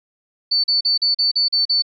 sine tone bursts, 4501 Hz, C#8, 26 cents sharp, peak -14 dBFS, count 8, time 0.51-1.823 s, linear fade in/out 10 ms, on 130 ms, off 39 ms, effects none

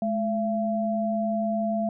sine tone pair together, 213.1 / 676.6 Hz, G#3 / E5, +45 / +45 cents, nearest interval octave + minor sixth, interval 2000 cents, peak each -26 dBFS, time 0.02-1.89 s, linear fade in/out 2 ms, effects none

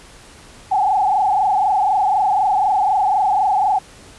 sine tone with frequency modulation, 801 Hz, G5, 37 cents sharp, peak -13 dBFS, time 0.71-3.79 s, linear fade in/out 10 ms, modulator 24 Hz, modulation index 2.5, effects pink hiss -43 dBFS RMS until 4.18 s + resampled to 24000 Hz

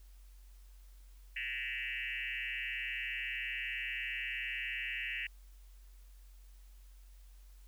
sine tone with frequency modulation, 2300 Hz, D7, 37 cents flat, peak -36 dBFS, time 1.36-5.27 s, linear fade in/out 5 ms, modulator 129 Hz, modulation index 4.2, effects added 46 Hz sine -53 dBFS peak until 7.67 s + white hiss -69 dBFS RMS until 7.67 s

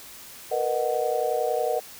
sine chord, B major seventh, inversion third, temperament just, 463 / 493.9 / 617.4 / 740.8 Hz, A#4 / B4 / D#5 / F#5, -12 / 0 / -14 / +2 cents, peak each -28 dBFS, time 0.51-1.8 s, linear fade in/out 10 ms, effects white hiss -44 dBFS RMS until 1.99 s

